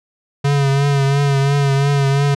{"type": "tone with vibrato", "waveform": "square", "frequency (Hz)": 139.8, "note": "C#3", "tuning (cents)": 15, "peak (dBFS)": -13, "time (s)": [0.44, 2.35], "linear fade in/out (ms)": 10, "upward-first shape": "triangle", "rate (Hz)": 2.9, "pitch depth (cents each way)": 45, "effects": ["low-pass 7000 Hz 12 dB/octave"]}